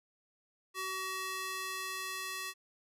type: tone with high-pass filter sweep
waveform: square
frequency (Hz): 377.6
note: F#4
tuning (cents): +35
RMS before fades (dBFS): -39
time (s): 0.74-2.54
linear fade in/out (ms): 50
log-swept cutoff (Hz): 990 to 1700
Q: 0.78
effects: resampled to 32000 Hz